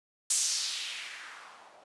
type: noise with low-pass filter sweep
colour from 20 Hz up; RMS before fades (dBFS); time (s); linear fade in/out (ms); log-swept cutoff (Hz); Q
violet; -35; 0.3-1.84; 5; 8100 to 620; 2
effects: resampled to 24000 Hz